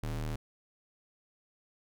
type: ring-modulated tone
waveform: square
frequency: 76.9 Hz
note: D#2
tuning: 20 cents flat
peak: -31 dBFS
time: 0.03-0.36 s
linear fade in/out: 5 ms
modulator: 39.6 Hz
effects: none